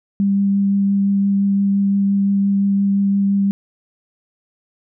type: tone with vibrato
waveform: sine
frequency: 198.4 Hz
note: G3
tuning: 21 cents sharp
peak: -13 dBFS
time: 0.2-3.51 s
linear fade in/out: 0 ms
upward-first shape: triangle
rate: 5.8 Hz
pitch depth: 10 cents each way
effects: none